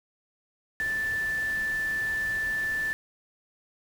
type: tone in noise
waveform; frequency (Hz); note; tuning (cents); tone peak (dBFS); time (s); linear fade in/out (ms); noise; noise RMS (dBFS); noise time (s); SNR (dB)
sine; 1760; A6; 0; -26; 0.8-2.93; 0; pink; -43; 0.8-2.93; +14
effects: none